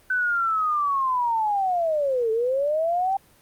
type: linear two-way sweep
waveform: sine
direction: down then up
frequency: 1523 to 434.9 to 791 Hz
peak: -20 dBFS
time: 0.1-3.17 s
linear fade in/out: 5 ms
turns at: 2.31 s
effects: pink hiss -56 dBFS RMS until 3.41 s + Opus 32 kbps